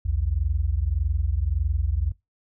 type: tone pair together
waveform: sine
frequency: 60.28 / 82 Hz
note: B1 / E2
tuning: -41 / -9 cents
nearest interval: perfect fourth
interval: 532 cents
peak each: -24 dBFS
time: 0.05-2.12 s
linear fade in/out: 10 ms
effects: noise-tail reverb RT60 0.2 s tail -21 dB re dry